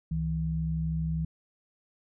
sine tone pair together, 68 / 160.62 Hz, C#2 / E3, -33 / -45 cents, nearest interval octave + minor third, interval 1488 cents, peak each -33 / -28 dBFS, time 0.11-1.25 s, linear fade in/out 5 ms, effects none

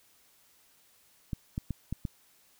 clicks, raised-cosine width 5 ms, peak -20 dBFS, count 5, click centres 1.332 / 1.579 / 1.707 / 1.926 / 2.052 s, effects white hiss -64 dBFS RMS until 2.59 s

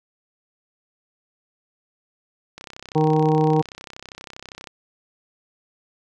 click train, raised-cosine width 0.2 ms, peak -20 dBFS, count 69, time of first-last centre 2.58-4.672 s, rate 32.5 Hz
harmonic tone, 155.56 Hz, D#3, in tune, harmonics 1 / 2 / 3 / 5 / 6 / 7, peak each -19 / -22 / -20 / -24 / -28 / -38 dBFS, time 2.95-3.62 s, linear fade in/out 10 ms
effects none

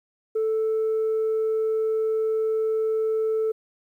sine tone, 440 Hz, A4, in tune, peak -19 dBFS, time 0.35-3.52 s, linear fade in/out 10 ms, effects tanh soft clip ceiling -19 dBFS + 10-bit

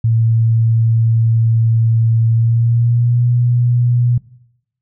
sine tone with pitch glide, 113.8 to 121.27 Hz, A#2 to B2, -41 to -31 cents, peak -10 dBFS, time 0.04-4.18 s, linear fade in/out 5 ms, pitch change +110 cents, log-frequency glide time 2.28-3.25 s, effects noise-tail reverb RT60 0.8 s tail -20 dB re dry

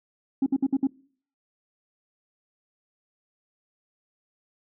sine tone bursts, 270.2 Hz, C#4, 44 cents flat, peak -17 dBFS, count 5, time 0.42-0.871 s, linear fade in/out 5 ms, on 43 ms, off 59 ms, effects noise-tail reverb RT60 0.5 s tail -23 dB re dry + tanh soft clip ceiling -17 dBFS

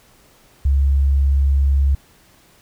sine tone, 69 Hz, C#2, 7 cents flat, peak -12 dBFS, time 0.65-1.95 s, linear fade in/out 5 ms, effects pink hiss -52 dBFS RMS until 2.61 s

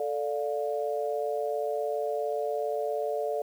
sine chord, D minor, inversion second, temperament equal with one note detuned, 440 / 587.3 / 704.5 Hz, A4 / D5 / F5, 0 / 0 / +15 cents, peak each -31 / -31 / -34 dBFS, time 0-3.42 s, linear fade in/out 2 ms, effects 9-bit

